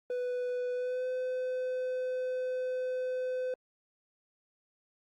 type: tone with pitch glide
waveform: triangle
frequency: 495.8 to 508.6 Hz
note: B4 to C5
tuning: +7 to -49 cents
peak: -29 dBFS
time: 0.1-3.54 s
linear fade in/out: 2 ms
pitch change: +44 cents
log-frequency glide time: 0.74-1.06 s
effects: Opus 32 kbps